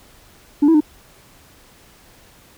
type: tone with pitch steps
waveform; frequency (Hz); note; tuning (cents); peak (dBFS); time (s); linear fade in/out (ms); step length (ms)
sine; 290.5 / 326.3 / 302.2; D4 / E4 / D4; -19 / -18 / +50; -7; 0.62-0.806; 10; 62
effects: tanh soft clip ceiling -8 dBFS + pink hiss -49 dBFS RMS until 2.57 s